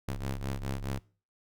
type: ring-modulated tone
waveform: sawtooth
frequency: 67.6 Hz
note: C#2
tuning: 43 cents flat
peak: -26 dBFS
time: 0.08-0.99 s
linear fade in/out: 5 ms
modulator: 36.2 Hz
effects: noise-tail reverb RT60 0.4 s tail -23 dB re dry